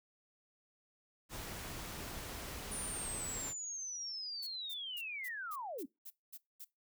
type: noise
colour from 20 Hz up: pink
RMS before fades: -45 dBFS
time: 1.29-3.54 s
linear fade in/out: 50 ms
type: linear sweep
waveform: sine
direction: down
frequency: 9520 to 233.1 Hz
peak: -40 dBFS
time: 2.71-5.86 s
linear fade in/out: 10 ms
type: noise bursts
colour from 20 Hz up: violet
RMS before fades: -49 dBFS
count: 9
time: 4.42-6.648 s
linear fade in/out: 10 ms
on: 52 ms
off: 220 ms
effects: noise-tail reverb RT60 0.2 s tail -21 dB re dry

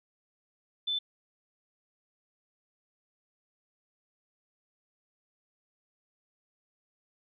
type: tone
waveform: sine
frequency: 3520 Hz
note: A7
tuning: in tune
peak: -28 dBFS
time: 0.87-0.99 s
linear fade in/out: 10 ms
effects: none

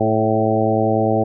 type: harmonic tone with a mistuned harmonic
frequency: 110.2 Hz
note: A2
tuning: 3 cents sharp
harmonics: 1 / 2 / 3 / 4 / 5 / 6 / 7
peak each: -22 / -22 / -22 / -22 / -22 / -22 / -22 dBFS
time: 0-1.24 s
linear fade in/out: 10 ms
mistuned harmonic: 4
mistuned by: -25 cents
effects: none

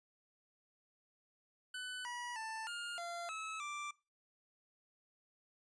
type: tone with pitch steps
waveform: 25% pulse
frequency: 1500 / 968 / 886 / 1414 / 689 / 1296 / 1177 Hz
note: F#6 / B5 / A5 / F6 / F5 / E6 / D6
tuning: +23 / -35 / +12 / +21 / -24 / -30 / +3 cents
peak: -38 dBFS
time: 1.74-3.91 s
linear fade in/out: 5 ms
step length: 310 ms
effects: noise-tail reverb RT60 0.3 s tail -22 dB re dry + resampled to 22050 Hz

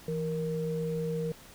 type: tone pair together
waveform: sine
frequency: 164.81 / 467.3 Hz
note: E3 / A#4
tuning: 0 / +4 cents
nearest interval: octave + tritone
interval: 1804 cents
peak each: -32 / -32 dBFS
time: 0.08-1.32 s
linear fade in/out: 2 ms
effects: pink hiss -52 dBFS RMS until 1.54 s

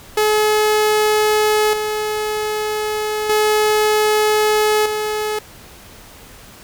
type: tone with tremolo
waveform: sawtooth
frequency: 426.4 Hz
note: G#4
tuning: 46 cents sharp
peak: -9 dBFS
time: 0.17-5.39 s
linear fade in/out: 5 ms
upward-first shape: square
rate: 0.32 Hz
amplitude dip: 50%
effects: pink hiss -41 dBFS RMS until 6.63 s

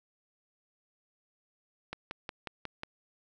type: click train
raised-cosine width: 0.3 ms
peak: -21 dBFS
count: 6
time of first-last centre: 1.93-2.834 s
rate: 5.53 Hz
effects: none

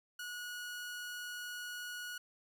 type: tone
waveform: sawtooth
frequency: 1457 Hz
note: F#6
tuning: 27 cents flat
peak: -38 dBFS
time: 0.19-2.18 s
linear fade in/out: 5 ms
effects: none

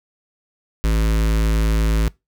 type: tone with notch filter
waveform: square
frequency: 54.2 Hz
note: A1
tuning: 25 cents flat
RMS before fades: -17 dBFS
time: 0.84-2.08 s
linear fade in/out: 0 ms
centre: 750 Hz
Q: 1.9
effects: noise-tail reverb RT60 0.2 s tail -22 dB re dry

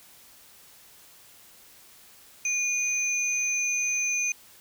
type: tone pair together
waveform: sine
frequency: 2448 / 6173 Hz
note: D#7 / G8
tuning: -29 / -28 cents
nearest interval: octave + major third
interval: 1601 cents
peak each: -27 dBFS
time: 2.45-4.32 s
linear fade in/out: 2 ms
effects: white hiss -53 dBFS RMS until 4.6 s

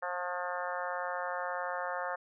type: harmonic tone with a mistuned harmonic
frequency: 178.3 Hz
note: F3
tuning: 36 cents sharp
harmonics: 3 / 4 / 5 / 6 / 7 / 8 / 9 / 10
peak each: -39 / -40 / -41 / -42 / -42 / -43 / -44 / -44 dBFS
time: 0.02-2.16 s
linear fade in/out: 10 ms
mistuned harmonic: 6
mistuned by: +20 cents
effects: none

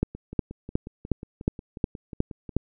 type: two click trains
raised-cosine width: 3 ms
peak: -24 / -9 dBFS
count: 14 / 8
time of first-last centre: 0.15-2.492 / 0.03-2.566 s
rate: 5.55 / 2.76 Hz
effects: none

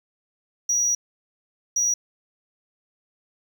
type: tone bursts at uneven times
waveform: triangle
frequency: 5790 Hz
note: F#8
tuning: 38 cents flat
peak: -17 dBFS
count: 2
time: 0.69-0.95 / 1.76-1.94 s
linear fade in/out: 5 ms
effects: tanh soft clip ceiling -13 dBFS + 9-bit

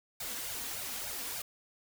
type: noise with flanger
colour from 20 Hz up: white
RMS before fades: -39 dBFS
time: 0.2-1.42 s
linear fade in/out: 5 ms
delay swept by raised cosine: 1.3 to 4.3 ms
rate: 3.4 Hz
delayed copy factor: +0.85
effects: none

